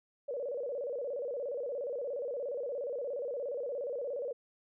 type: tone with vibrato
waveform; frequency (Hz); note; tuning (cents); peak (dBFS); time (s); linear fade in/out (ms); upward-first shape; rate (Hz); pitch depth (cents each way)
sine; 524; C5; +2; -34; 0.28-4.33; 10; square; 17; 140
effects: none